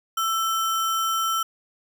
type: tone with sample-and-hold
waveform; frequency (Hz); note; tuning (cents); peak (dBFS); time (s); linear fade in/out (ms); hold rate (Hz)
sine; 1329; E6; +14; -21; 0.17-1.43; 5; 4410
effects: none